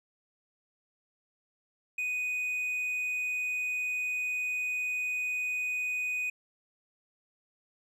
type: tone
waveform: triangle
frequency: 2489 Hz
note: D#7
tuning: in tune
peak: -28 dBFS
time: 1.98-6.3 s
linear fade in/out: 5 ms
effects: none